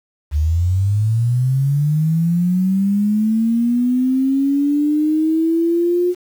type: linear sweep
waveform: sine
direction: up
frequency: 71.7 to 360 Hz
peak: -13 dBFS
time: 0.31-6.15 s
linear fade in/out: 50 ms
effects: 7-bit